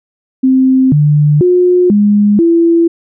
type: tone with pitch steps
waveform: sine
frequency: 261.3 / 148.3 / 359.5 / 206.2 / 335.8 Hz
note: C4 / D3 / F#4 / G#3 / E4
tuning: -2 / +17 / -50 / -12 / +32 cents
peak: -5 dBFS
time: 0.43-2.88 s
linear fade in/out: 10 ms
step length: 490 ms
effects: none